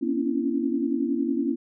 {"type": "tone cluster", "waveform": "sine", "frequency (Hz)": [238.4, 273.6, 284.4, 333.6], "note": ["A#3", "C#4", "C#4", "E4"], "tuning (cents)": [39, -23, 45, 21], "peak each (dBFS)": -28, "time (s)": [0.01, 1.56], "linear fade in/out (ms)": 20, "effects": []}